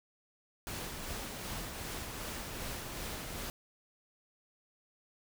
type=noise with tremolo; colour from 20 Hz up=pink; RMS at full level=-40 dBFS; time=0.67-3.5 s; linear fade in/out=0 ms; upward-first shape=sine; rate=2.6 Hz; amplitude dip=30%; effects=none